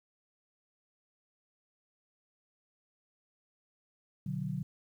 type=chord; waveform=sine; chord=B minor; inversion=none; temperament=just; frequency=123.47 / 148.16 / 185.21 Hz; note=B2 / D3 / F#3; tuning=0 / +16 / +2 cents; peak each=-40 / -36 / -37 dBFS; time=4.26-4.63 s; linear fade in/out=5 ms; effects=11-bit